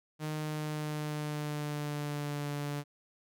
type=tone with pitch glide; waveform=sawtooth; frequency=153.7 to 145.07 Hz; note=D#3 to D3; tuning=-21 to -21 cents; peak=-30 dBFS; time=0.19-2.84 s; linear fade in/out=50 ms; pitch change=-100 cents; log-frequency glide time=0.33-2.51 s; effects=none